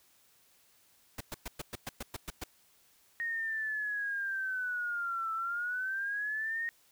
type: noise bursts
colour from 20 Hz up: pink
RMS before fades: -39 dBFS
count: 10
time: 1.18-2.44 s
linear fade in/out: 5 ms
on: 27 ms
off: 110 ms
type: linear two-way sweep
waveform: sine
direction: down then up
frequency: 1864.7 to 1318.5 to 1864.7 Hz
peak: -32 dBFS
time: 3.2-6.69 s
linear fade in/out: 0 ms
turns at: 5.33 s
effects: white hiss -66 dBFS RMS until 6.91 s